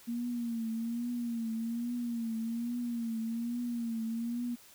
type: tone with vibrato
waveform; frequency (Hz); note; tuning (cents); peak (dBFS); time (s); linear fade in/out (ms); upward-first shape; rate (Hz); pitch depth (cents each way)
sine; 233.1; A#3; 0; -32; 0.07-4.56; 20; triangle; 1.2; 77
effects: white hiss -57 dBFS RMS until 4.74 s